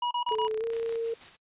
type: tone bursts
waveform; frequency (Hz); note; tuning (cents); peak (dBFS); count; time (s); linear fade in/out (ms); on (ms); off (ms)
square; 967; B5; -37; -27; 4; 0.02-0.473; 5; 90; 31
type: click train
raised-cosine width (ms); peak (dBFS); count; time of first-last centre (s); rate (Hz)
0.3; -28; 22; 0.29-0.957; 31.5
type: tone with pitch glide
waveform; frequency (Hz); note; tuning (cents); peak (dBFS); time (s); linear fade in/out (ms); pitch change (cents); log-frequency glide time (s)
sine; 435.9 to 458.4; A4 to A#4; -16 to -29; -27; 0.31-1.14; 5; +87; 0.59-0.64
type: noise with tremolo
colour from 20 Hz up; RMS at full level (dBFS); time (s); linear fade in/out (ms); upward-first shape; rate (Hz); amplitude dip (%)
white; -47; 0.71-1.37; 20; square; 6; 45
effects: noise-tail reverb RT60 0.1 s tail -23 dB re dry + resampled to 8000 Hz